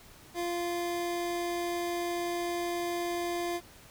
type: tone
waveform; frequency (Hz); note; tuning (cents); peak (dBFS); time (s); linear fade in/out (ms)
25% pulse; 347; F4; -11; -27; 0.34-3.61; 50
effects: pink hiss -54 dBFS RMS until 3.9 s